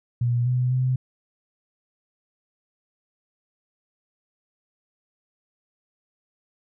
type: tone with pitch steps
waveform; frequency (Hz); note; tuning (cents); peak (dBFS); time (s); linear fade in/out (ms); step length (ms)
sine; 120.5 / 125.5 / 128.3; B2 / B2 / C3; -42 / +28 / -34; -19; 0.21-0.96; 5; 250
effects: none